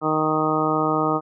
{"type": "harmonic tone", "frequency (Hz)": 155.56, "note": "D#3", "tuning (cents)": 0, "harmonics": [1, 2, 3, 4, 5, 6, 7, 8], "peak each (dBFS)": [-29, -24, -26, -28, -27, -30, -29, -24], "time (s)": [0.01, 1.21], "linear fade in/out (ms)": 50, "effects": []}